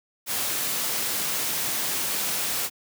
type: noise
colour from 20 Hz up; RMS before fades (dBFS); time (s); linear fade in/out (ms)
white; -27; 0.26-2.7; 50
effects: high-pass 100 Hz 12 dB/octave